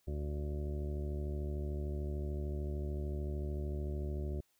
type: harmonic tone with a mistuned harmonic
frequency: 73.42 Hz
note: D2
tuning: in tune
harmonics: 1 / 2 / 3 / 4 / 5 / 6 / 7 / 8 / 9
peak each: -36 / -44 / -48 / -52 / -45 / -57 / -60 / -52 / -60 dBFS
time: 0.07-4.41 s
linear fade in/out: 10 ms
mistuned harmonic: 9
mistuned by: +43 cents
effects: white hiss -75 dBFS RMS until 4.59 s